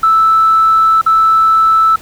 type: tone with dropouts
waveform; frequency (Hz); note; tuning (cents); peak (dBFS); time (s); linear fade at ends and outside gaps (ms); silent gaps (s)
sine; 1316; E6; -3; -5; 0.03-1.96; 5; 1.014-1.062
effects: tanh soft clip ceiling -1 dBFS + pink hiss -37 dBFS RMS until 2.01 s